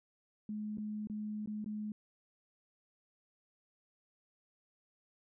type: tone with dropouts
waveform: sine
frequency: 211.9 Hz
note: G#3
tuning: 35 cents sharp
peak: -37 dBFS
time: 0.49-1.92 s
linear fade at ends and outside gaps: 2 ms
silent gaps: 0.773-0.782 / 1.072-1.098 / 1.46-1.474 / 1.644-1.66 s
effects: none